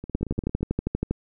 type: two click trains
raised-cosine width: 3 ms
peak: -22 / -11 dBFS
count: 11 / 13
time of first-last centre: 0.04-0.608 / 0.15-1.11 s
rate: 17.6 / 12.5 Hz
effects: none